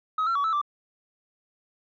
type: tone with pitch steps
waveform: sine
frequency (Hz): 1270 / 1353 / 1135 / 1312 / 1173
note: D#6 / E6 / C#6 / E6 / D6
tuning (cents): +35 / +45 / +41 / -9 / -2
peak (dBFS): -20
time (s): 0.18-0.615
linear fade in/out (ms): 5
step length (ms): 87
effects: tanh soft clip ceiling -21 dBFS